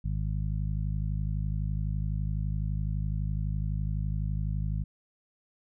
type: harmonic tone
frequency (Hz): 51.91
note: G#1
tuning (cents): 0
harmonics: 1 / 2 / 3 / 4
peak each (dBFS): -30 / -33 / -34 / -44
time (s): 0.04-4.84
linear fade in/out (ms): 10
effects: none